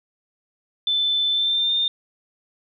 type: tone with pitch glide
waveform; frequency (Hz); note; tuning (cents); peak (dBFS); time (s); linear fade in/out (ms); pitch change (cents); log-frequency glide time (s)
sine; 3525 to 3618; A7 to A7; +2 to +48; -18; 0.87-1.88; 2; +46; 1.31-1.73
effects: none